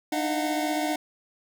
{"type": "tone cluster", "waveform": "square", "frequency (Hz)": [301.4, 316.6, 616, 685, 734], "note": ["D4", "D#4", "D#5", "F5", "F#5"], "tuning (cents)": [45, 30, -17, -34, -14], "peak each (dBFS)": [-29, -38, -34, -36, -31], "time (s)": [0.12, 0.96], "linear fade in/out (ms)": 5, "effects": []}